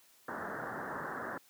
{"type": "low-pass noise", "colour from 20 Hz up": "white", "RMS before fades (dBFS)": -40, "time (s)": [0.28, 1.38], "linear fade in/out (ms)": 5, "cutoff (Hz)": 1800, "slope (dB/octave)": 96, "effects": ["white hiss -64 dBFS RMS until 1.49 s", "high-pass 150 Hz 12 dB/octave"]}